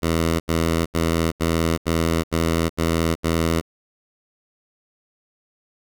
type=tone bursts; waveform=10% pulse; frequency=82.41 Hz; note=E2; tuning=in tune; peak=-10 dBFS; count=8; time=0.02-3.613 s; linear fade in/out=20 ms; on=380 ms; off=79 ms; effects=none